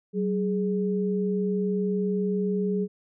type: tone pair together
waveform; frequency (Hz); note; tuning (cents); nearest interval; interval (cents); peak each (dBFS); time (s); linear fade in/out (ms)
sine; 189.6 / 416.9; F#3 / G#4; +43 / +7; octave + major second; 1364; -25 / -27; 0.13-2.88; 50
effects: none